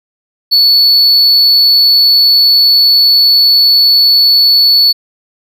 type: tone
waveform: triangle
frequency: 4435 Hz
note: C#8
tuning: in tune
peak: -3 dBFS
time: 0.51-4.93 s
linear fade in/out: 20 ms
effects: none

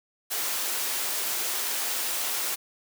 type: high-pass noise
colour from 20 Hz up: white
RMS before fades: -29 dBFS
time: 0.3-2.56 s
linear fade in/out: 20 ms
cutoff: 370 Hz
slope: 12 dB/octave
effects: none

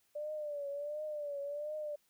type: tone with vibrato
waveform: sine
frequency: 587.3 Hz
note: D5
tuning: in tune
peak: -37 dBFS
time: 0.15-1.96 s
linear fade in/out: 10 ms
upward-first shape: triangle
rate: 1.4 Hz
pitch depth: 85 cents each way
effects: white hiss -74 dBFS RMS until 2.09 s

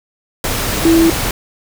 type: tone in noise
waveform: sine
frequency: 329.6 Hz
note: E4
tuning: in tune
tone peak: -7 dBFS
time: 0.85-1.1 s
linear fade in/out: 2 ms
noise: pink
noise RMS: -18 dBFS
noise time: 0.44-1.31 s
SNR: +8 dB
effects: none

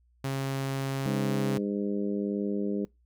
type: tone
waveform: sawtooth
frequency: 135.6 Hz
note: C#3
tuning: 38 cents flat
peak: -25 dBFS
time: 0.24-1.58 s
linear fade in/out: 5 ms
type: harmonic tone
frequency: 101.6 Hz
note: G#2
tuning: 38 cents flat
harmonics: 2 / 3 / 4 / 5 / 6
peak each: -30 / -34 / -34 / -39 / -47 dBFS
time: 1.06-2.85 s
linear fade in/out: 0 ms
effects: noise-tail reverb RT60 0.2 s tail -25 dB re dry + added 60 Hz sine -62 dBFS peak until 3.05 s

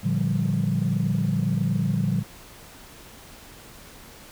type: chord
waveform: sine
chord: G minor seventh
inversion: first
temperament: equal with one note detuned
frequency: 113.94 / 146.83 / 174.61 / 196 Hz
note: Bb2 / D3 / F3 / G3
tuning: -39 / 0 / 0 / 0 cents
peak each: -26 / -25 / -25 / -26 dBFS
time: 0.03-2.23 s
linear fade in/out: 20 ms
effects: tanh soft clip ceiling -14 dBFS + pink hiss -46 dBFS RMS until 4.31 s

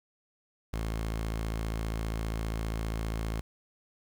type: tone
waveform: sawtooth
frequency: 55 Hz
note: A1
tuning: in tune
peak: -27 dBFS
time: 0.73-3.41 s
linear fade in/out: 5 ms
effects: 9-bit

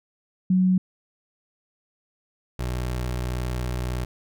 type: tone pair in turn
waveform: sine / 25% pulse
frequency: 185 / 61.74 Hz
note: F#3 / B1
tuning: 0 / 0 cents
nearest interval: octave + perfect fifth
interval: 1900 cents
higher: first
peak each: -16 / -22 dBFS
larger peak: first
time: 0.5-0.78 / 2.59-4.05 s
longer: second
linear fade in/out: 5 ms
effects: none

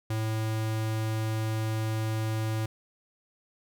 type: tone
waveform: square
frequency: 110 Hz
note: A2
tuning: in tune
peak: -28 dBFS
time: 0.1-2.66 s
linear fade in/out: 5 ms
effects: none

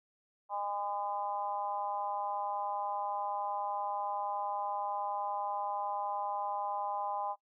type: harmonic tone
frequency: 203.4 Hz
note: G#3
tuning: 36 cents flat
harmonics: 3 / 4 / 5 / 6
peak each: -43 / -35 / -38 / -49 dBFS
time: 0.49-7.36 s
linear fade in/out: 50 ms
effects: noise-tail reverb RT60 0.1 s tail -21 dB re dry

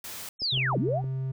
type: noise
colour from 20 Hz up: white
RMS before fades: -39 dBFS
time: 0.04-0.29 s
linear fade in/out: 2 ms
type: linear two-way sweep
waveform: sine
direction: down then up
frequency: 5470 to 155.56 to 822 Hz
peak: -25 dBFS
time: 0.39-1.02 s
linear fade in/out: 50 ms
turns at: 0.78 s
type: click train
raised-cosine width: 2 ms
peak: -29 dBFS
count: 5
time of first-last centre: 0.42-1.042 s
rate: 6.43 Hz
type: tone with pitch glide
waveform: triangle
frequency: 130.81 to 132.18 Hz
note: C3 to C3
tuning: 0 to +18 cents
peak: -26 dBFS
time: 0.52-1.32 s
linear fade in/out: 10 ms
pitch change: +18 cents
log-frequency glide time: 0.63-1.1 s
effects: none

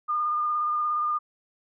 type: tone with vibrato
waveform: sine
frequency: 1213 Hz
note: D#6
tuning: 44 cents flat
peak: -23 dBFS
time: 0.08-1.19 s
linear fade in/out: 20 ms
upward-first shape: square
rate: 17 Hz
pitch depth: 14 cents each way
effects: none

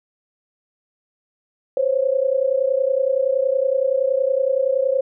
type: tone pair together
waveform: sine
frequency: 517 / 547.7 Hz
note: C5 / C#5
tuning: -21 / -21 cents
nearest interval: minor second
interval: 100 cents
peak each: -19 dBFS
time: 1.77-5.01 s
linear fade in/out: 2 ms
effects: none

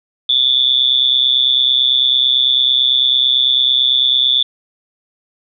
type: tone with amplitude modulation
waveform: sine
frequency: 3500 Hz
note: A7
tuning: 10 cents flat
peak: -6 dBFS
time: 0.29-4.43 s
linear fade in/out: 5 ms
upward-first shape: sine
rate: 129 Hz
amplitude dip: 95%
effects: none

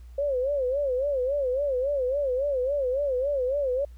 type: tone with vibrato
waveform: sine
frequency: 538 Hz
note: C5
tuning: 48 cents sharp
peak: -23 dBFS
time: 0.18-3.85 s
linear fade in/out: 5 ms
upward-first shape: sine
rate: 3.6 Hz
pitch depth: 140 cents each way
effects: added 60 Hz sine -42 dBFS peak until 3.97 s + pink hiss -65 dBFS RMS until 3.97 s

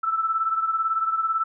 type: beating tone pair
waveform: sine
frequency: 1318.5 / 1336.5 Hz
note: E6 / E6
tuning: 0 / +23 cents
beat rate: 18 Hz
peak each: -22 / -28 dBFS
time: 0.03-1.44 s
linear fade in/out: 10 ms
effects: none

